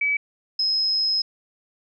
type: tone pair in turn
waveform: sine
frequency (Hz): 2288 / 5126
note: D7 / E8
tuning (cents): -46 / -49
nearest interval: octave + major second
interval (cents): 1397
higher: second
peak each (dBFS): -19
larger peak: neither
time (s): 0.01-0.17 / 0.59-1.22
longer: second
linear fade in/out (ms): 5
effects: none